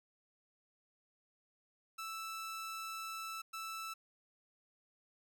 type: tone bursts at uneven times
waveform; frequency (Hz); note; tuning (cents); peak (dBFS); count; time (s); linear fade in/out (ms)
sawtooth; 1320; E6; +2; -38; 2; 1.98-3.42 / 3.53-3.94; 10
effects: none